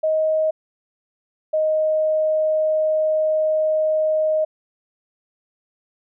sine tone pair in turn, 628 / 623.3 Hz, D#5 / D#5, +16 / +3 cents, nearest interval unison, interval 13 cents, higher first, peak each -16 dBFS, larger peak neither, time 0.03-0.51 / 1.53-4.45 s, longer second, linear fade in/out 10 ms, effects none

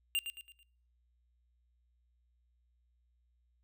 square tone with echo, 2794 Hz, F7, in tune, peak -30 dBFS, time 0.15-0.19 s, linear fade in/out 0 ms, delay 110 ms, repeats 4, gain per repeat -8 dB, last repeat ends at 0.63 s, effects noise-tail reverb RT60 0.6 s tail -24 dB re dry + added 60 Hz sine -70 dBFS peak until 3.63 s

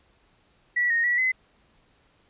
sine tone with pitch steps, 1945 / 1858 / 1939 / 2036 Hz, B6 / A#6 / B6 / C7, -27 / -6 / -32 / -48 cents, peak -20 dBFS, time 0.76-1.32 s, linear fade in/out 10 ms, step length 140 ms, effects pink hiss -63 dBFS RMS until 2.29 s + resampled to 8000 Hz

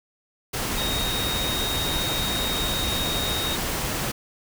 sine tone in noise, 3734 Hz, A#7, 2 cents sharp, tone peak -27 dBFS, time 0.77-3.56 s, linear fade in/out 10 ms, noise pink, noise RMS -27 dBFS, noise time 0.53-4.12 s, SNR -3 dB, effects none

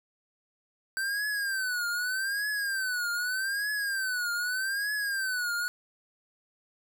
square tone with vibrato, 1548 Hz, G6, 22 cents flat, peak -29 dBFS, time 0.97-5.68 s, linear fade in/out 0 ms, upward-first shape triangle, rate 0.82 Hz, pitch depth 170 cents each way, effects none

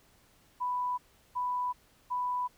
sine tone bursts, 991 Hz, B5, 6 cents sharp, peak -29 dBFS, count 3, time 0.6-2.48 s, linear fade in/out 20 ms, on 380 ms, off 370 ms, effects pink hiss -64 dBFS RMS until 2.57 s

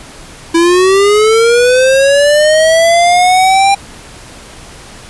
square linear sweep, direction up, 329.6 to 799 Hz, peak -6 dBFS, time 0.54-3.75 s, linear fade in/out 10 ms, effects pink hiss -33 dBFS RMS until 5.09 s + resampled to 24000 Hz

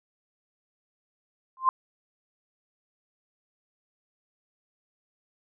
sine tone with exponential growth, 1046 Hz, C6, 1 cent flat, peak -13 dBFS, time 1.57-1.69 s, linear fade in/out 1 ms, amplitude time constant 25 ms, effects none

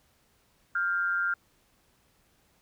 sine tone pair together, 1396.9 / 1579.5 Hz, F6 / G6, 0 / +13 cents, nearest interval major second, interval 213 cents, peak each -26 / -32 dBFS, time 0.75-1.34 s, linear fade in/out 5 ms, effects pink hiss -67 dBFS RMS until 2.61 s

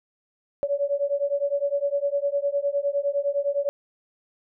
sine beating tone pair, 562 / 571.8 Hz, C#5 / D5, +24 / -46 cents, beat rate 9.8 Hz, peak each -25 dBFS, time 0.63-3.69 s, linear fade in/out 0 ms, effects none

